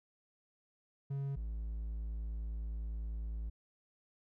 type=tone pair in turn; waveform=triangle; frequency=138.4 / 54.92 Hz; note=C#3 / A1; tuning=-2 / -3 cents; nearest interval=octave + major third; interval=1601 cents; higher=first; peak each=-33 / -35 dBFS; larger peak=first; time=1.1-1.36 / 1.36-3.5 s; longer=second; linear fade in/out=10 ms; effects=none